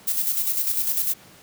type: noise with tremolo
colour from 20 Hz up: violet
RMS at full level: -22 dBFS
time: 0.07-1.14 s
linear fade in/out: 10 ms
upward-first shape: square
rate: 10 Hz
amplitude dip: 45%
effects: pink hiss -49 dBFS RMS until 1.42 s + high-pass 100 Hz 12 dB/octave